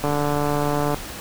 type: click train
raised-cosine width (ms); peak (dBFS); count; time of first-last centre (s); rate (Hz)
1; -9; 133; 0.04-0.944; 146
effects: pink hiss -34 dBFS RMS until 1.2 s